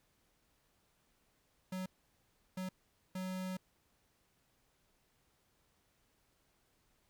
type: tone bursts at uneven times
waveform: square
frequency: 185.9 Hz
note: F#3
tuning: 8 cents sharp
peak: -39 dBFS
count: 3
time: 1.72-1.86 / 2.57-2.69 / 3.15-3.57 s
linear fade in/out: 5 ms
effects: pink hiss -75 dBFS RMS until 7.09 s